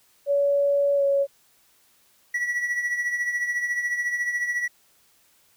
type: tone with pitch glide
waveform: sine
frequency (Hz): 566 to 557.2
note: C#5 to C#5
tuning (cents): +36 to +9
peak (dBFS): -18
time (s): 0.26-1.27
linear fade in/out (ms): 50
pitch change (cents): -27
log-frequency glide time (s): 0.96-1.03
type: tone with tremolo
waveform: triangle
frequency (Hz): 1941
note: B6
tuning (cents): -31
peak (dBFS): -19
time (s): 2.34-4.68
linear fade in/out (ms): 5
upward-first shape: triangle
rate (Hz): 14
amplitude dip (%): 65
effects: white hiss -61 dBFS RMS until 5.56 s